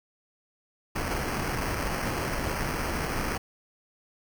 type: noise with sample-and-hold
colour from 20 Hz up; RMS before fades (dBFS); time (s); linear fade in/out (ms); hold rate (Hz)
pink; -30; 0.95-3.38; 10; 3675
effects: none